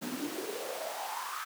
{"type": "noise with high-pass filter sweep", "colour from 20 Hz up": "pink", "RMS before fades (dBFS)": -38, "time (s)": [0.01, 1.45], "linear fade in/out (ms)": 20, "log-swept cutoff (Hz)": [220, 1300], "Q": 6, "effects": []}